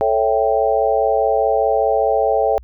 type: chord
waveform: sine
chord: A dominant seventh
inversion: none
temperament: equal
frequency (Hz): 440 / 554.4 / 659.3 / 784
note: A4 / C#5 / E5 / G5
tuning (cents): 0 / 0 / 0 / 0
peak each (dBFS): -19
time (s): 0.01-2.58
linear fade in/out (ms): 0
effects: added 60 Hz sine -38 dBFS peak until 2.63 s